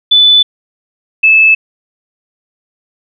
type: tone pair in turn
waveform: sine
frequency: 3491 / 2615 Hz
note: A7 / E7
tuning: -14 / -15 cents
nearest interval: perfect fourth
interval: 501 cents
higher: first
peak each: -3 dBFS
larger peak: neither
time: 0.11-0.43 / 1.23-1.55 s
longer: neither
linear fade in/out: 10 ms
effects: none